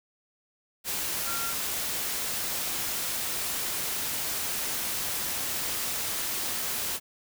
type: tone in noise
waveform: sine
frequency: 1379 Hz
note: F6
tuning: 22 cents flat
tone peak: -35 dBFS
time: 1.24-1.54 s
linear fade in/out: 50 ms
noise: white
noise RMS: -31 dBFS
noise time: 0.84-7 s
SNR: -7 dB
effects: none